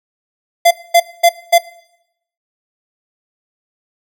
square tone bursts, 687 Hz, F5, 29 cents flat, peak -6 dBFS, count 4, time 0.65-1.584 s, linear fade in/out 10 ms, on 61 ms, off 230 ms, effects noise-tail reverb RT60 0.8 s tail -19 dB re dry

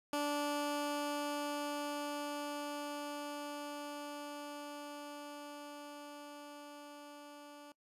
15% pulse tone with level ramp, 291.5 Hz, D4, 13 cents flat, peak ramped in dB -27 to -45 dBFS, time 0.13-7.72 s, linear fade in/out 2 ms, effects noise-tail reverb RT60 0.1 s tail -22 dB re dry + resampled to 32000 Hz

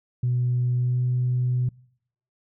sine tone with pitch glide, 123.47 to 124.83 Hz, B2 to B2, 0 to +19 cents, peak -19 dBFS, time 0.23-1.69 s, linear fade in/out 5 ms, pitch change +19 cents, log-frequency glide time 0.76-1.02 s, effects noise-tail reverb RT60 0.7 s tail -26 dB re dry + tanh soft clip ceiling -16 dBFS

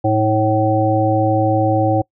harmonic tone with a mistuned harmonic, 109.2 Hz, A2, 13 cents flat, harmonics 1 / 3 / 5 / 7, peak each -18 / -18 / -18 / -18 dBFS, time 0.04-2.02 s, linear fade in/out 10 ms, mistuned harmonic 3, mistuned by -35 cents, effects noise-tail reverb RT60 0.1 s tail -25 dB re dry

